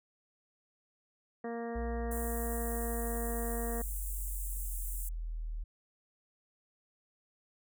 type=harmonic tone; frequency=233.1 Hz; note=A#3; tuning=in tune; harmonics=1 / 2 / 3 / 4 / 5 / 6 / 7 / 8; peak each=-40 / -39 / -43 / -53 / -52 / -58 / -55 / -51 dBFS; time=1.44-3.82 s; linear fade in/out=5 ms
type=exponential sweep; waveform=sine; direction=down; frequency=60 to 38.89 Hz; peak=-35 dBFS; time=1.75-5.64 s; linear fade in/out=10 ms
type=high-pass noise; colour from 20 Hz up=pink; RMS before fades=-43 dBFS; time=2.11-5.09 s; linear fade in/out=5 ms; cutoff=7800 Hz; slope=48 dB/octave
effects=none